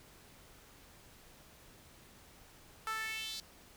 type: tone with high-pass filter sweep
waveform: sawtooth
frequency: 440 Hz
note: A4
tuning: in tune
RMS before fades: -40 dBFS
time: 2.87-3.4 s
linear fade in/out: 0 ms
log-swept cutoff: 1200 to 4500 Hz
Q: 3.7
effects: pink hiss -59 dBFS RMS until 3.76 s